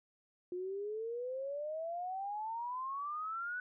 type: exponential sweep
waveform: sine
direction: up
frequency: 353.6 to 1500 Hz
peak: -37 dBFS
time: 0.52-3.6 s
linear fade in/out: 2 ms
effects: none